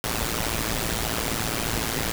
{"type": "noise with amplitude modulation", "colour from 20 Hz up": "pink", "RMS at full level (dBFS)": -23, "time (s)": [0.04, 2.12], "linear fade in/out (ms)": 0, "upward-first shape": "sine", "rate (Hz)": 113, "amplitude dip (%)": 85, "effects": []}